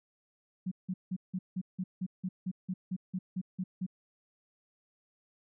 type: tone bursts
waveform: sine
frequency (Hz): 185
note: F#3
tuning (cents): 0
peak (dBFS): -31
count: 15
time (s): 0.66-3.865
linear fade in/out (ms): 10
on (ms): 55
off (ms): 170
effects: none